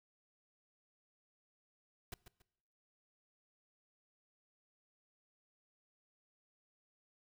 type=noise with echo; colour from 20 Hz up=pink; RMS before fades=-45 dBFS; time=2.12-2.14 s; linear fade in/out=2 ms; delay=140 ms; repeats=2; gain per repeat=-11 dB; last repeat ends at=2.42 s; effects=noise-tail reverb RT60 1.0 s tail -23 dB re dry